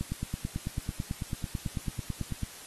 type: click train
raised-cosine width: 5 ms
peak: -19 dBFS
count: 23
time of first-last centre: 0.01-2.433 s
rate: 9.08 Hz
effects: white hiss -47 dBFS RMS until 2.66 s + AAC 32 kbps